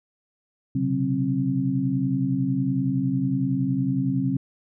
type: tone cluster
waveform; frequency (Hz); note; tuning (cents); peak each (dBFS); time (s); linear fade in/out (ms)
sine; 126.3 / 137.1 / 187.8 / 266.6; B2 / C#3 / F#3 / C4; +39 / -19 / +26 / +33; -30 / -26 / -28 / -24; 0.75-4.37; 5
effects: none